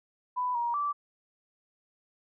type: tone with pitch steps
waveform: sine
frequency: 995 / 947 / 1163 Hz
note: B5 / A#5 / D6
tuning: +13 / +27 / -17 cents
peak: -27 dBFS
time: 0.36-0.93 s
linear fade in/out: 20 ms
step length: 190 ms
effects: none